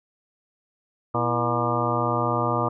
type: harmonic tone with a mistuned harmonic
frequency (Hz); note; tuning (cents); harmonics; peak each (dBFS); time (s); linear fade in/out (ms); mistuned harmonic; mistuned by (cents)
120; B2; -49; 1 / 2 / 3 / 4 / 5 / 6 / 7 / 8 / 9 / 10; -28 / -32 / -31 / -30 / -30 / -31 / -33 / -30 / -32 / -27; 1.14-2.69; 10; 3; -120
effects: none